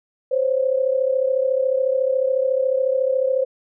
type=tone pair together; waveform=sine; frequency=518 / 552 Hz; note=C5 / C#5; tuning=-17 / -7 cents; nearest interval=minor second; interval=110 cents; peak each=-18 / -22 dBFS; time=0.31-3.45 s; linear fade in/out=10 ms; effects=none

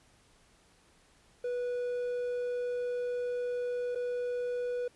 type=tone with dropouts; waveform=triangle; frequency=490 Hz; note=B4; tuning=14 cents flat; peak=-29 dBFS; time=1.44-4.88 s; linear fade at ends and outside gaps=5 ms; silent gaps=3.95-3.956 s; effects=pink hiss -64 dBFS RMS until 4.95 s + resampled to 24000 Hz

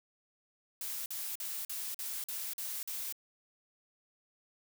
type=noise bursts; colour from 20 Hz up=blue; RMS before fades=-39 dBFS; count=8; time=0.81-3.125 s; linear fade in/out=2 ms; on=250 ms; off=45 ms; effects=none

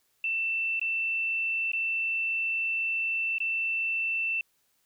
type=tone with dropouts; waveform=sine; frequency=2674 Hz; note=E7; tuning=24 cents sharp; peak=-26 dBFS; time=0.24-4.41 s; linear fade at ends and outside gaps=2 ms; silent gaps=0.796-0.814 / 1.718-1.733 / 3.383-3.403 s; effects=white hiss -71 dBFS RMS until 4.85 s

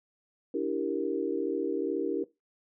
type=chord; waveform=sine; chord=E half-diminished seventh; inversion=third; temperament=equal with one note detuned; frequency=289.1 / 329.6 / 392 / 466.2 Hz; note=D4 / E4 / G4 / Bb4; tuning=-27 / 0 / 0 / 0 cents; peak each=-33 dBFS; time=0.54-2.24 s; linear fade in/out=5 ms; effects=noise-tail reverb RT60 0.2 s tail -18 dB re dry

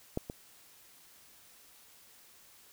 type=clicks; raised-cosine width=2 ms; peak=-18 / -25 dBFS; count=2; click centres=0.174 / 0.299 s; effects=white hiss -59 dBFS RMS until 2.72 s

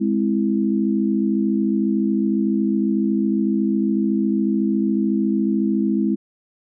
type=chord; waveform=sine; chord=Ab augmented; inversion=none; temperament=equal; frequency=207.7 / 261.6 / 329.6 Hz; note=Ab3 / C4 / E4; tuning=0 / 0 / 0 cents; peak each=-19 / -23 / -22 dBFS; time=0-6.16 s; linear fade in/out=20 ms; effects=none

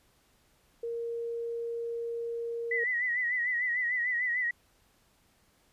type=tone; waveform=sine; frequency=466.2 Hz; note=A#4; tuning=in tune; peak=-32 dBFS; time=0.83-2.84 s; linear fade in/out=5 ms
type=tone with vibrato; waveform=sine; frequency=1952 Hz; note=B6; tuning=21 cents flat; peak=-27 dBFS; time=2.71-4.51 s; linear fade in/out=5 ms; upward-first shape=sine; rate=6.7 Hz; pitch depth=67 cents each way
effects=pink hiss -67 dBFS RMS until 5.72 s + resampled to 32000 Hz

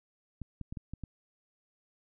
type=clicks; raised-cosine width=5 ms; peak=-27 dBFS; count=6; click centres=0.417 / 0.613 / 0.725 / 0.772 / 0.936 / 1.037 s; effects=none

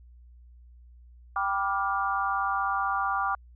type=chord; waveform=sine; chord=G dominant seventh; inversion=none; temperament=just; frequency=784 / 980 / 1176 / 1411.2 Hz; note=G5 / B5 / D6 / F6; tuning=0 / -14 / +2 / +18 cents; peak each=-30 / -34 / -28 / -32 dBFS; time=1.36-3.35 s; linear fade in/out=2 ms; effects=added 60 Hz sine -49 dBFS peak until 3.55 s

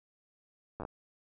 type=slowing click train; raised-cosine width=1 ms; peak=-25 dBFS; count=5; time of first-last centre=0.8-0.851 s; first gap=9 ms; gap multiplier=1.24; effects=none

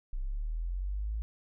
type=linear sweep; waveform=sine; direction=up; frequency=30.71 to 55.8 Hz; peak=-31 dBFS; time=0.13-1.22 s; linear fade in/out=0 ms; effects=none

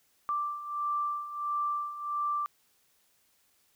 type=beating tone pair; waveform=sine; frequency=1174.7 / 1176.2 Hz; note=D6 / D6; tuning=0 / +2 cents; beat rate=1.5 Hz; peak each=-36 / -31 dBFS; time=0.29-2.46 s; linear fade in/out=0 ms; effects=white hiss -69 dBFS RMS until 3.75 s

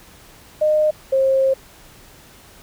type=tone pair in turn; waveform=sine; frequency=612 / 533.8 Hz; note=D#5 / C5; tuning=-29 / +35 cents; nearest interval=major second; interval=236 cents; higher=first; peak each=-13 dBFS; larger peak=neither; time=0.61-0.91 / 1.12-1.54 s; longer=second; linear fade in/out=10 ms; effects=pink hiss -46 dBFS RMS until 2.62 s

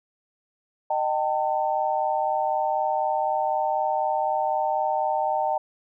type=tone cluster; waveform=sine; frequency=616 / 775 / 899 Hz; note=D#5 / G5 / A5; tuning=-17 / -20 / +37 cents; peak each=-27 / -25 / -26 dBFS; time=0.9-5.58 s; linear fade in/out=5 ms; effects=none

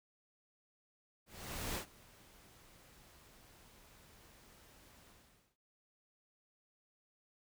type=noise with ADSR envelope; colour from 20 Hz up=pink; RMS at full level=-39 dBFS; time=1.26-5.57 s; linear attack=500 ms; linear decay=95 ms; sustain=-23 dB; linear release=510 ms; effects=noise-tail reverb RT60 0.1 s tail -24 dB re dry

